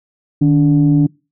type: tone pair together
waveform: sine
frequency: 152.3 / 287.5 Hz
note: D#3 / D4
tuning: -37 / -37 cents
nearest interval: major seventh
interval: 1100 cents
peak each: -10 dBFS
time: 0.41-1.07 s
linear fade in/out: 10 ms
effects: noise-tail reverb RT60 0.3 s tail -26 dB re dry + tanh soft clip ceiling -3 dBFS